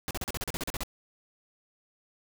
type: noise bursts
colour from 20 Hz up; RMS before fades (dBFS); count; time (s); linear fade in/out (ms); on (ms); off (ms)
pink; -33; 12; 0.08-0.834; 0; 28; 38
effects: none